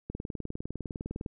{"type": "click train", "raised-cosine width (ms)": 3, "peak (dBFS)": -23, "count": 24, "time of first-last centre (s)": [0.1, 1.262], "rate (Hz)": 19.8, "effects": []}